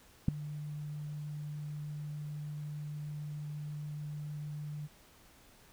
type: tone with ADSR envelope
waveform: sine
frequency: 148.9 Hz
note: D3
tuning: 24 cents sharp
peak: -16 dBFS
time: 0.28-4.88 s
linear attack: 5 ms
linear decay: 4 ms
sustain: -22 dB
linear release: 29 ms
effects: pink hiss -61 dBFS RMS until 5.72 s